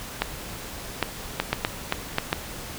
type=clicks; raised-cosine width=0.3 ms; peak=-5 dBFS; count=8; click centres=0.22 / 1.027 / 1.4 / 1.53 / 1.649 / 1.924 / 2.184 / 2.329 s; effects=pink hiss -37 dBFS RMS until 2.78 s